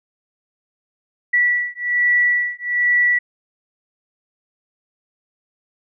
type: beating tone pair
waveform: sine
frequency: 1951 / 1952.2 Hz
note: B6 / B6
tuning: -22 / -21 cents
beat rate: 1.2 Hz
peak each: -18 dBFS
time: 1.33-3.19 s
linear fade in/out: 10 ms
effects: none